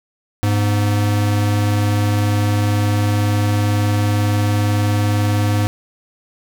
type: tone pair together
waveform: square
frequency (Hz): 102.97 / 246.9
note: G#2 / B3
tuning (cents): -14 / 0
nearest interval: octave + minor third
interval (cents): 1514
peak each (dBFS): -15 / -26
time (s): 0.43-5.67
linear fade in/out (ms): 0
effects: none